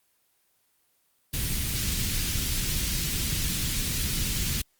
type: band-stop noise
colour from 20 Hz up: pink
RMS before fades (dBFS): -28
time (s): 1.33-4.62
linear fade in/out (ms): 10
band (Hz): 190 to 2800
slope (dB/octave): 12
effects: white hiss -69 dBFS RMS until 4.79 s + Opus 24 kbps